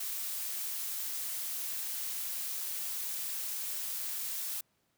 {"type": "noise", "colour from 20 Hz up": "blue", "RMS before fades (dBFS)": -37, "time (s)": [0, 4.61], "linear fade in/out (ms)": 5, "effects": ["pink hiss -75 dBFS RMS until 4.97 s", "high-pass 80 Hz 12 dB/octave"]}